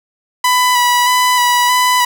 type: tone with vibrato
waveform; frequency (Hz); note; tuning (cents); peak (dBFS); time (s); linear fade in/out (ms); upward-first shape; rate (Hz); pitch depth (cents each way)
sawtooth; 987.8; B5; 0; -6; 0.44-2.05; 5; square; 1.6; 18
effects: none